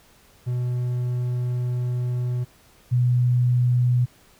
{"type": "tone pair in turn", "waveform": ["triangle", "sine"], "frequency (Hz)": [123.47, 123.47], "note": ["B2", "B2"], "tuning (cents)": [0, 0], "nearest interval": "unison", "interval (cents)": 0, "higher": "neither", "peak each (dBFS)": [-20, -16], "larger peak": "second", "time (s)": [[0.46, 2.45], [2.91, 4.06]], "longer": "first", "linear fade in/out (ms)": 20, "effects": ["pink hiss -55 dBFS RMS until 4.39 s"]}